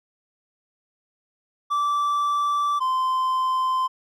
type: tone pair in turn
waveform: triangle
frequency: 1164 / 1034.8 Hz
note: D6 / C6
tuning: -16 / -19 cents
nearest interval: major second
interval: 203 cents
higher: first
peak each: -18 dBFS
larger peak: neither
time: 1.7-2.8 / 2.8-3.88 s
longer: first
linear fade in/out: 20 ms
effects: none